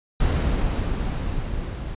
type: noise with level ramp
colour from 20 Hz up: brown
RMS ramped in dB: -19 to -31 dBFS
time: 0.2-1.95 s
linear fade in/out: 5 ms
effects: resampled to 8000 Hz